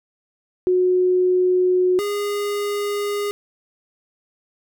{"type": "tone pair in turn", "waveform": ["sine", "square"], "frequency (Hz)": [365.1, 409.8], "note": ["F#4", "G#4"], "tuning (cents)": [-23, -23], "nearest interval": "major second", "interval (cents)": 200, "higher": "second", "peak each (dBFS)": [-14, -22], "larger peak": "first", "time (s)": [[0.67, 1.99], [1.99, 3.31]], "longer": "neither", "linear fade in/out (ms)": 0, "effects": []}